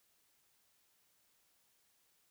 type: silence
effects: white hiss -74 dBFS RMS until 2.3 s